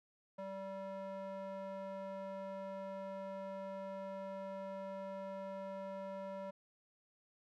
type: tone with band-pass filter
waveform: square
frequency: 193.6 Hz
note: G3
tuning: 21 cents flat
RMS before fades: -45 dBFS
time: 0.38-6.51 s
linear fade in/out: 10 ms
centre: 700 Hz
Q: 2.3
effects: none